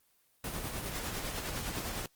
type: noise with tremolo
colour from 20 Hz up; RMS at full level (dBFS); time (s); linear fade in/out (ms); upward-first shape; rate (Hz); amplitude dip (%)
pink; -36; 0.44-2.06; 2; sine; 9.9; 40
effects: white hiss -70 dBFS RMS until 2.15 s + Opus 24 kbps